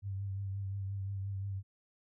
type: tone with vibrato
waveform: sine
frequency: 98 Hz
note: G2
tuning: in tune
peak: -35 dBFS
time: 0.02-1.63 s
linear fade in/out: 50 ms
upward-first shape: triangle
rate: 5.7 Hz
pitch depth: 39 cents each way
effects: none